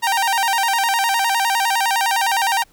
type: tone with vibrato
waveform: sawtooth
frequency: 853 Hz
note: G#5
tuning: 46 cents sharp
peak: -12 dBFS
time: 0.02-2.64 s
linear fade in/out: 20 ms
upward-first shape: square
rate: 9.8 Hz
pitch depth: 150 cents each way
effects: pink hiss -55 dBFS RMS until 2.72 s